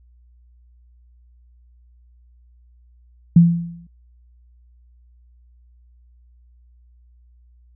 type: tone with exponential decay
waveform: sine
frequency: 170 Hz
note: F3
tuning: 46 cents flat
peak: -4 dBFS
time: 3.36-3.87 s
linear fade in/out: 5 ms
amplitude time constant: 110 ms
effects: added 60 Hz sine -49 dBFS peak until 7.75 s